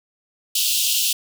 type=high-pass noise; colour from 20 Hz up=pink; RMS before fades=-20 dBFS; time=0.55-1.13 s; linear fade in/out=5 ms; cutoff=2700 Hz; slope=96 dB/octave; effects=none